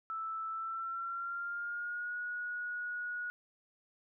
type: tone with pitch glide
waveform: sine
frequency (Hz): 1318.5 to 1454.5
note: E6 to F#6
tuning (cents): 0 to -30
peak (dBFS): -36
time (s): 0.1-3.3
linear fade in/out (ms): 0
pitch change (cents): +170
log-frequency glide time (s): 0.5-2.16
effects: none